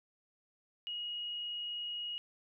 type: tone with frequency modulation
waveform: sine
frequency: 2889 Hz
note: F#7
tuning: 42 cents flat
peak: -37 dBFS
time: 0.87-2.18 s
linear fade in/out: 0 ms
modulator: 40.9 Hz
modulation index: 0.24
effects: none